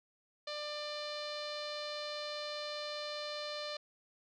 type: tone with low-pass filter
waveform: sawtooth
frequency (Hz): 595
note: D5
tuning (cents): +22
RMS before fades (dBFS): -41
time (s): 0.47-3.77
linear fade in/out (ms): 5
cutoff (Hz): 4300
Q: 4.9
effects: none